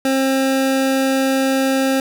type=tone; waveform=25% pulse; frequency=267 Hz; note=C4; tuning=35 cents sharp; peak=-11 dBFS; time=0.05-2 s; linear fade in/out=2 ms; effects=none